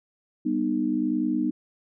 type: chord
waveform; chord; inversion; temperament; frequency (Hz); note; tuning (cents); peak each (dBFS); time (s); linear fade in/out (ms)
sine; G augmented; none; just; 196 / 245 / 306.2; G3 / B3 / D#4; 0 / -14 / -28; -31 / -26 / -25; 0.45-1.51; 10
effects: none